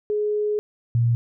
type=tone pair in turn; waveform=sine; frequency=419.7 / 117.77 Hz; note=G#4 / A#2; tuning=+18 / +18 cents; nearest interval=octave + minor seventh; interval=2200 cents; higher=first; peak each=-20 / -16 dBFS; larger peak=second; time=0.1-0.59 / 0.95-1.15 s; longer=first; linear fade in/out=0 ms; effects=none